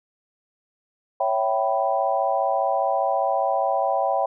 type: chord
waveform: sine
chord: C# half-diminished seventh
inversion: none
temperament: equal with one note detuned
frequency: 554.4 / 659.3 / 774.1 / 987.8 Hz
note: C#5 / E5 / G5 / B5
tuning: 0 / 0 / -22 / 0 cents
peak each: -25 / -25 / -23 / -28 dBFS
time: 1.2-4.26 s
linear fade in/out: 5 ms
effects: none